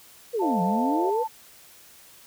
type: exponential two-way sweep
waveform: sine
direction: down then up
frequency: 505 to 174.61 to 505 Hz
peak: -23 dBFS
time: 0.33-1.24 s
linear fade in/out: 20 ms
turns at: 0.62 s
type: tone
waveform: sine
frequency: 885 Hz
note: A5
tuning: 10 cents sharp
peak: -26 dBFS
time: 0.39-1.28 s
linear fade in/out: 20 ms
type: chord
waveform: sine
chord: F dominant seventh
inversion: first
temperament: equal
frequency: 440 / 523.3 / 622.3 / 698.5 Hz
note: A4 / C5 / Eb5 / F5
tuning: 0 / 0 / 0 / 0 cents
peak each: -34 / -35 / -36 / -30 dBFS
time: 0.41-1.11 s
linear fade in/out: 20 ms
effects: white hiss -51 dBFS RMS until 2.26 s